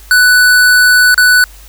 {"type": "tone with dropouts", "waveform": "square", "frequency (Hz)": 1489, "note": "F#6", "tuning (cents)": 11, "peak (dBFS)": -5, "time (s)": [0.11, 1.44], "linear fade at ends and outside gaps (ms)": 1, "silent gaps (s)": [1.144, 1.178], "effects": ["added 50 Hz sine -34 dBFS peak until 1.68 s", "white hiss -40 dBFS RMS until 1.68 s"]}